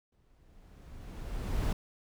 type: noise with exponential growth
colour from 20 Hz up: brown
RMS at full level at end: -28 dBFS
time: 0.12-1.73 s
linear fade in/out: 5 ms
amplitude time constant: 350 ms
effects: none